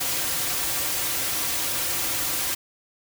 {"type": "noise with comb filter", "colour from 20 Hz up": "white", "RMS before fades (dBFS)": -26, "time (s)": [0, 2.55], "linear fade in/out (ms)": 10, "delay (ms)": 4.7, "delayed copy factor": -0.55, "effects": []}